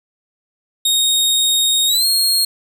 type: tone with pitch glide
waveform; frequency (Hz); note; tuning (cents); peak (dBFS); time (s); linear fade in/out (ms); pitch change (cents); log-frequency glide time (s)
sawtooth; 3729 to 4259; A#7 to C8; 0 to +30; -10; 0.85-2.45; 5; +230; 1.87-2.06
effects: none